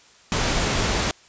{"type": "noise", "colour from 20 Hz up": "pink", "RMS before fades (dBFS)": -22, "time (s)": [0.32, 1.11], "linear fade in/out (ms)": 0, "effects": ["white hiss -52 dBFS RMS until 1.28 s", "resampled to 16000 Hz"]}